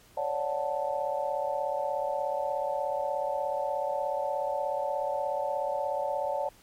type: chord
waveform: sine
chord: D major seventh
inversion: third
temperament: just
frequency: 550.6 / 587.3 / 734.2 / 881 Hz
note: C#5 / D5 / F#5 / A5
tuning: -12 / 0 / -14 / +2 cents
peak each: -33 / -32 / -35 / -33 dBFS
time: 0.17-6.49 s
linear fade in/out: 5 ms
effects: pink hiss -58 dBFS RMS until 6.62 s + MP3 64 kbps